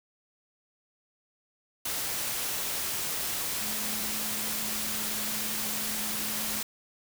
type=tone in noise; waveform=sine; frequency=214.3 Hz; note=A3; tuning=45 cents flat; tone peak=-42 dBFS; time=3.61-6.61 s; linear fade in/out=5 ms; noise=white; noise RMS=-32 dBFS; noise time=1.85-6.63 s; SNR=-13 dB; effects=none